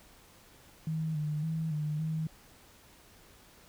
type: tone with pitch steps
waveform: sine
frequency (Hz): 158.8 / 150.9 / 160.6 / 151.1 / 158.3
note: D#3 / D3 / E3 / D3 / D#3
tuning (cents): +36 / +47 / -45 / +50 / +30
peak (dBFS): -30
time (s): 0.87-2.27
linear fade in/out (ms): 2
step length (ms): 280
effects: pink hiss -58 dBFS RMS until 3.68 s